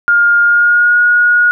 sine tone with pitch glide, 1413 to 1445.2 Hz, F6 to F#6, +20 to -41 cents, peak -6 dBFS, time 0.08-1.51 s, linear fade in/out 0 ms, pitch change +39 cents, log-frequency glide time 0.43-0.99 s, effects none

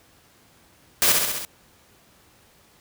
white noise with echo, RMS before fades -18 dBFS, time 1.02-1.12 s, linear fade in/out 0 ms, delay 66 ms, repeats 5, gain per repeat -3 dB, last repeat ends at 1.45 s, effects pink hiss -56 dBFS RMS until 2.8 s + high-pass 60 Hz 12 dB/octave

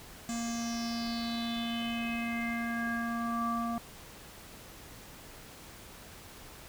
square tone with low-pass filter sweep, 233.1 Hz, A#3, in tune, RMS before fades -34 dBFS, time 0.29-3.78 s, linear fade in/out 0 ms, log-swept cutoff 7400 to 980 Hz, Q 6.3, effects pink hiss -50 dBFS RMS until 6.68 s

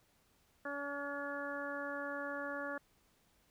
harmonic tone, 284.2 Hz, C#4, 43 cents sharp, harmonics 1 / 2 / 3 / 4 / 5 / 6, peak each -46 / -43 / -51 / -47 / -45 / -45 dBFS, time 0.65-2.78 s, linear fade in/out 5 ms, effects pink hiss -72 dBFS RMS until 3.5 s

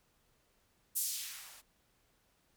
violet noise with band-pass filter sweep, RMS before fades -40 dBFS, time 0.95-1.62 s, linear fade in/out 20 ms, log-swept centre 10000 to 460 Hz, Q 1, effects pink hiss -73 dBFS RMS until 2.56 s

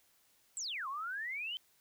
sine exponential two-way sweep, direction down then up, 8200 to 1036 to 3134 Hz, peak -37 dBFS, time 0.57-1.57 s, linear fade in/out 0 ms, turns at 0.88 s, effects white hiss -70 dBFS RMS until 1.8 s

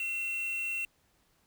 triangle tone with quantisation, 2716 Hz, F7, 49 cents flat, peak -30 dBFS, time 0-0.85 s, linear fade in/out 2 ms, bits 7, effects pink hiss -70 dBFS RMS until 1.46 s

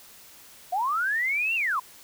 sine linear two-way sweep, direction up then down, 686 to 2794 to 950 Hz, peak -23 dBFS, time 0.72-1.8 s, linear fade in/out 10 ms, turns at 1.55 s, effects white hiss -50 dBFS RMS until 2.03 s

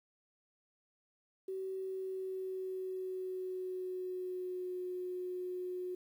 sine tone with pitch glide, 380.5 to 363.5 Hz, F#4 to F#4, +48 to -31 cents, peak -37 dBFS, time 1.48-5.95 s, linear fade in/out 5 ms, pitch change -79 cents, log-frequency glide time 1.73-4.83 s, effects 11-bit

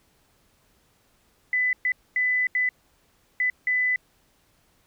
sine tone bursts at uneven times, 2000 Hz, B6, 21 cents sharp, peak -20 dBFS, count 6, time 1.53-1.73 / 1.85-1.92 / 2.16-2.47 / 2.55-2.69 / 3.4-3.5 / 3.67-3.96 s, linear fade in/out 2 ms, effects pink hiss -64 dBFS RMS until 4.86 s

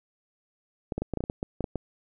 clicks, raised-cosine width 2 ms, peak -16 dBFS, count 12, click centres 0.922 / 0.98 / 1.02 / 1.137 / 1.173 / 1.206 / 1.239 / 1.299 / 1.429 / 1.607 / 1.642 / 1.757 s, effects none

